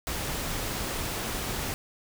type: noise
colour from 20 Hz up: pink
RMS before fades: -32 dBFS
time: 0.07-1.74 s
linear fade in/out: 0 ms
effects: none